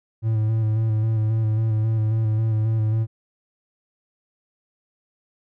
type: tone with vibrato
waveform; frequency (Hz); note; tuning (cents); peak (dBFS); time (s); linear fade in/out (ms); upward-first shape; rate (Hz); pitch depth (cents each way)
triangle; 110; A2; 0; -16; 0.22-3.07; 50; square; 3.7; 25
effects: none